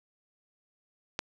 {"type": "click", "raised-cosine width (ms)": 0.2, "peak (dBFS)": -13, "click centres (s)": 1.191, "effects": []}